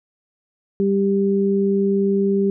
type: tone pair together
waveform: sine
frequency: 197.35 / 394.7 Hz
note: G3 / G4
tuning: +12 / +12 cents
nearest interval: octave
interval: 1200 cents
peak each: -18 dBFS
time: 0.8-2.5 s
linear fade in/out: 0 ms
effects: none